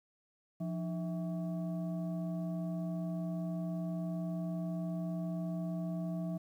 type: tone with frequency modulation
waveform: sine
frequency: 173.2 Hz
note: F3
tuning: 14 cents flat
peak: -34 dBFS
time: 0.6-6.38 s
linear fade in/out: 10 ms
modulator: 479 Hz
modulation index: 0.64
effects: 11-bit